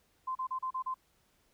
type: tone bursts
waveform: sine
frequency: 1037 Hz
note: C6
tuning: 16 cents flat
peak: -32 dBFS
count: 6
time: 0.27-0.943 s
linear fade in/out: 10 ms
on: 83 ms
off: 35 ms
effects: pink hiss -71 dBFS RMS until 1.53 s